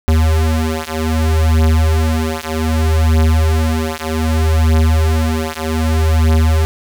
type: beating tone pair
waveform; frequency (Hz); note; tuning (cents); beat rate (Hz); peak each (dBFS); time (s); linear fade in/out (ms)
square; 79 / 79.64; D#2 / D#2; +27 / +41; 0.64; -15; 0.08-6.65; 0
effects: none